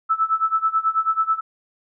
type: tone with tremolo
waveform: sine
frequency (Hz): 1313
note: E6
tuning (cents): -7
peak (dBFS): -14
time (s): 0.09-1.41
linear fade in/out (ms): 20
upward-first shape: sine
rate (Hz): 9.2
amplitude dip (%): 90
effects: none

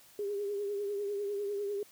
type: tone with vibrato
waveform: sine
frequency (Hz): 405.9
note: G#4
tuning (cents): -40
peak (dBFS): -32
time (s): 0.19-1.83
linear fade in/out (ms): 2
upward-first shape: triangle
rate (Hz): 10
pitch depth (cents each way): 55
effects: white hiss -59 dBFS RMS until 1.91 s

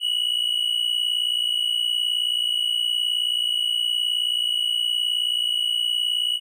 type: tone pair together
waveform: triangle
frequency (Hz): 2901 / 2960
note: F#7 / F#7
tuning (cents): -35 / 0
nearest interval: unison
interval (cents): 35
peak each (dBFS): -22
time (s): 0-6.4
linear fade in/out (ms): 50
effects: none

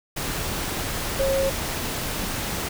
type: tone in noise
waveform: sine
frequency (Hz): 541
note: C#5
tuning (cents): -42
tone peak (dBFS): -20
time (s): 1.19-1.5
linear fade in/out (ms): 10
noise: pink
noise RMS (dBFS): -28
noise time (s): 0.16-2.69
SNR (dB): +5
effects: none

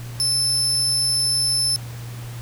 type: tone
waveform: 30% pulse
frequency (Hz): 5274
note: E8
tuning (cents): 0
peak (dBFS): -14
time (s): 0.2-1.76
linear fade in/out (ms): 0
effects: added 119 Hz sine -31 dBFS peak until 2.41 s + pink hiss -41 dBFS RMS until 2.41 s

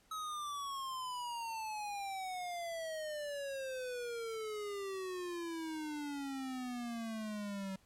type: exponential sweep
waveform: square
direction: down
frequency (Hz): 1284 to 190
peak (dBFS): -40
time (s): 0.11-7.76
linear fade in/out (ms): 5
effects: pink hiss -69 dBFS RMS until 7.85 s + low-pass 12000 Hz 12 dB/octave

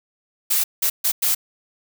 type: noise bursts at uneven times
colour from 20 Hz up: blue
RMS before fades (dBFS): -19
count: 4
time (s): 0.5-0.64 / 0.82-0.9 / 1.04-1.12 / 1.22-1.35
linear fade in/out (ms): 10
effects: none

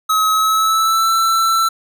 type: tone with pitch glide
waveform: square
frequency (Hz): 1280 to 1335.1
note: D#6 to E6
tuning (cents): +49 to +22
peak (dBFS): -13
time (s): 0.09-1.69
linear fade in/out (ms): 10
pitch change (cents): +73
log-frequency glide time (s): 0.34-1.11
effects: none

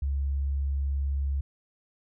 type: tone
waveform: sine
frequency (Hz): 69.3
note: C#2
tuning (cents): 0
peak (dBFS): -25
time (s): 0.02-1.41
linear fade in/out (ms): 5
effects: none

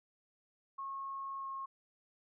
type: tone with pitch glide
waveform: sine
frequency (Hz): 1089 to 1081.5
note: C#6 to C#6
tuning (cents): -31 to -43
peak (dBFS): -39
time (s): 0.78-1.66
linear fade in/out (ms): 10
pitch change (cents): -12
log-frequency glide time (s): 1.39-1.47
effects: none

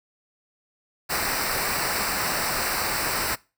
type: noise with comb filter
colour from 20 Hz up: pink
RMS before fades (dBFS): -26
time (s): 1.09-3.36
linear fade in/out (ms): 20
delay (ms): 0.3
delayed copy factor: -0.75
effects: noise-tail reverb RT60 0.3 s tail -22 dB re dry

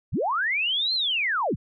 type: linear two-way sweep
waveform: sine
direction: up then down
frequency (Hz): 41.2 to 4249 to 41.2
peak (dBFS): -22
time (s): 0.12-1.56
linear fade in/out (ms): 20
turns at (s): 0.94
effects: none

